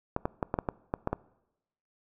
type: clicks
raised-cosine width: 1 ms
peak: -14 dBFS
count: 9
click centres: 0.164 / 0.255 / 0.428 / 0.541 / 0.588 / 0.688 / 0.939 / 1.074 / 1.13 s
effects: noise-tail reverb RT60 0.9 s tail -22 dB re dry